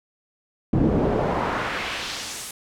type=noise with band-pass filter sweep; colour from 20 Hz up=brown; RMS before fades=-24 dBFS; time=0.73-2.51 s; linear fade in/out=2 ms; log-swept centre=220 to 10000 Hz; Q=1.2; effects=none